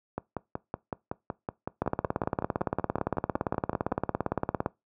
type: two click trains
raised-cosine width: 1 ms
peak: -12 / -17 dBFS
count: 51 / 21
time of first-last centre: 1.82-4.661 / 0.18-3.918 s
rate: 17.6 / 5.35 Hz
effects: noise-tail reverb RT60 0.2 s tail -22 dB re dry + high-pass 80 Hz 12 dB/octave